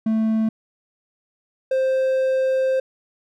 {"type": "tone pair in turn", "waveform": "triangle", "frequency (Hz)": [220.7, 524.9], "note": ["A3", "C5"], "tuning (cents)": [5, 5], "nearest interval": "octave + minor third", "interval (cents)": 1500, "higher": "second", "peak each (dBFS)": -15, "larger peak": "neither", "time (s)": [[0.06, 0.49], [1.71, 2.8]], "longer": "second", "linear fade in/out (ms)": 5, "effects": []}